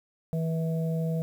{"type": "harmonic tone", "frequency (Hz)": 162.5, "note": "E3", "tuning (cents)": -24, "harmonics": [1, 3, 4], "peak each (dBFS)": [-26, -36, -38], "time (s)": [0.33, 1.22], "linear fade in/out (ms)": 0, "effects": ["9-bit"]}